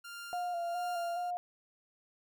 sawtooth tone with tremolo, 1396.9 Hz, F6, in tune, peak -39 dBFS, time 0.04-1.31 s, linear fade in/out 10 ms, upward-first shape sine, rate 1.4 Hz, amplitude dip 65%
sine tone with vibrato, 699 Hz, F5, 1 cent sharp, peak -33 dBFS, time 0.33-1.37 s, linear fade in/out 0 ms, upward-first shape square, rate 2.4 Hz, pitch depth 32 cents each way
effects none

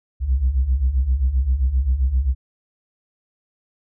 sine beating tone pair, 60.2 / 67.8 Hz, B1 / C#2, -44 / -38 cents, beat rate 7.6 Hz, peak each -20 / -16 dBFS, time 0.2-2.35 s, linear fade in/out 50 ms, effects tanh soft clip ceiling -11 dBFS

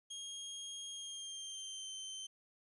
25% pulse tone with pitch glide, 3253 to 3104 Hz, G#7 to G7, -37 to -18 cents, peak -40 dBFS, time 0.1-2.27 s, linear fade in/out 10 ms, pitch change -81 cents, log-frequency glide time 0.91-1.91 s, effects resampled to 24000 Hz + 12-bit

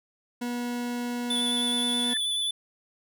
40% pulse tone, 242.2 Hz, B3, 34 cents flat, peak -28 dBFS, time 0.41-2.14 s, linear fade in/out 10 ms
square tone with vibrato, 3474 Hz, A7, 23 cents flat, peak -26 dBFS, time 1.3-2.51 s, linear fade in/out 5 ms, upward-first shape square, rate 9.4 Hz, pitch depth 12 cents each way
sine tone with exponential growth, 1754 Hz, A6, 6 cents flat, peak -29 dBFS, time 1.98-2.17 s, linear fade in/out 1 ms, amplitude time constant 41 ms
effects none

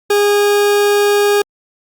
40% pulse tone, 409.9 Hz, G#4, 23 cents flat, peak -9 dBFS, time 0.1-1.42 s, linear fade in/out 5 ms, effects Opus 48 kbps

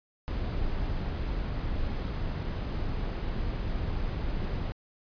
brown noise, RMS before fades -31 dBFS, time 0.28-4.72 s, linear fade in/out 0 ms, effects resampled to 11025 Hz

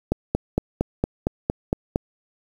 click train, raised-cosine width 2 ms, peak -6 dBFS, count 9, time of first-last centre 0.12-1.959 s, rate 4.35 Hz, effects 7-bit

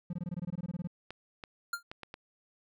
triangle tone bursts, 174.7 Hz, F3, 1 cent sharp, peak -31 dBFS, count 15, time 0.1-0.874 s, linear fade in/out 5 ms, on 32 ms, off 21 ms
clicks, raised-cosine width 0.3 ms, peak -26 dBFS, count 5, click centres 1.106 / 1.438 / 1.915 / 2.033 / 2.141 s
square tone with exponential decay, 1396.9 Hz, F6, in tune, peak -29 dBFS, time 1.73-1.83 s, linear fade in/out 5 ms, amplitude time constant 20 ms
effects none

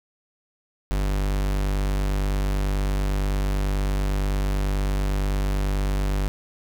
45% pulse tone, 49 Hz, G1, in tune, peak -21 dBFS, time 0.91-6.28 s, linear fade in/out 0 ms, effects none

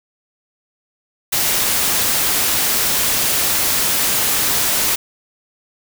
white noise, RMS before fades -17 dBFS, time 1.32-4.96 s, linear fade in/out 10 ms, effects none

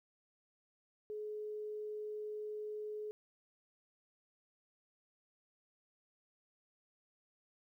sine tone, 424.2 Hz, G#4, 37 cents sharp, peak -40 dBFS, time 1.1-3.11 s, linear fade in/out 0 ms, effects 13-bit

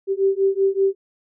sine beating tone pair, 386.9 / 392.1 Hz, G4 / G4, -23 / 0 cents, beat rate 5.2 Hz, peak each -19 dBFS, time 0.07-0.95 s, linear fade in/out 50 ms, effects none

